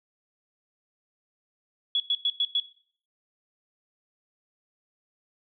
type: tone bursts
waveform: sine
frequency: 3371 Hz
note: G#7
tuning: 25 cents sharp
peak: -21 dBFS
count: 5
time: 1.95-2.6 s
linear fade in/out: 2 ms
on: 50 ms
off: 100 ms
effects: noise-tail reverb RT60 0.5 s tail -17 dB re dry